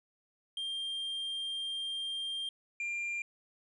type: tone pair in turn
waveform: triangle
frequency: 3190 / 2390 Hz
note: G7 / D7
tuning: +30 / +30 cents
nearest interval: perfect fourth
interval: 500 cents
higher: first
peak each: -33 / -32 dBFS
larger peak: second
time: 0.57-2.49 / 2.8-3.22 s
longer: first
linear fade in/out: 2 ms
effects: resampled to 24000 Hz